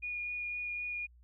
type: tone with vibrato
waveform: sine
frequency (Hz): 2442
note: D#7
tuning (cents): -33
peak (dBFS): -35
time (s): 0.02-1.07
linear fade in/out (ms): 20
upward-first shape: sine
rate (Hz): 3.9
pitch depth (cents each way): 9
effects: added 60 Hz sine -57 dBFS peak until 1.23 s